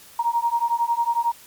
sine beating tone pair, 932.3 / 943.3 Hz, A#5 / A#5, 0 / +20 cents, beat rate 11 Hz, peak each -22 dBFS, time 0.19-1.32 s, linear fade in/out 5 ms, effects white hiss -47 dBFS RMS until 1.46 s + MP3 96 kbps

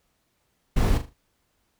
brown noise with echo, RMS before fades -20 dBFS, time 0.76-0.98 s, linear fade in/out 10 ms, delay 39 ms, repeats 4, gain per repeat -9 dB, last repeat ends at 1.136 s, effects pink hiss -71 dBFS RMS until 1.79 s

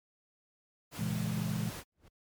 pink noise, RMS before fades -43 dBFS, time 0.91-1.84 s, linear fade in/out 50 ms
sine chord, A# half-diminished seventh, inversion none, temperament just, 116.54 / 139.85 / 167.82 / 209.8 Hz, A#2 / C#3 / E3 / G#3, 0 / +16 / +31 / +18 cents, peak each -36 / -40 / -35 / -36 dBFS, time 0.99-1.7 s, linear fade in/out 5 ms
brown noise with exponential growth, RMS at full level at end -46 dBFS, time 1.92-2.08 s, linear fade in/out 1 ms, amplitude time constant 34 ms
effects high-pass 60 Hz 12 dB/octave + MP3 96 kbps

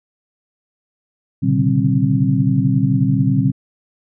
sine tone cluster, 118.4 / 134.6 / 145.8 / 190.5 / 265.5 Hz, A#2 / C3 / D3 / G3 / C4, +27 / +49 / -12 / -49 / +25 cents, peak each -19 dBFS, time 1.42-3.52 s, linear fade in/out 20 ms, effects none

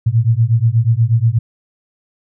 sine beating tone pair, 110.8 / 119.1 Hz, A2 / A#2, +13 / +38 cents, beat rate 8.3 Hz, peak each -13 dBFS, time 0.06-1.39 s, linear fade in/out 10 ms, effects none

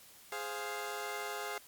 15% pulse chord, F minor, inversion first, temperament equal, 415.3 / 523.3 / 698.5 Hz, Ab4 / C5 / F5, 0 / 0 / 0 cents, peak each -34 / -38 / -36 dBFS, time 0.32-1.58 s, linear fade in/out 2 ms, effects white hiss -57 dBFS RMS until 1.67 s + MP3 96 kbps

